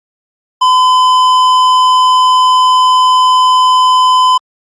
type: tone with tanh clipping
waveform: sine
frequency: 1015 Hz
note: B5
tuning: 47 cents sharp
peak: -7 dBFS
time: 0.61-4.38 s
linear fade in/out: 10 ms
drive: 12 dB
effects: Opus 48 kbps